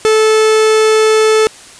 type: tone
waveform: 45% pulse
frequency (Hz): 436.2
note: A4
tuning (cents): -15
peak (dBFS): -7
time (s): 0.05-1.47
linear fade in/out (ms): 0
effects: white hiss -36 dBFS RMS until 1.79 s + resampled to 22050 Hz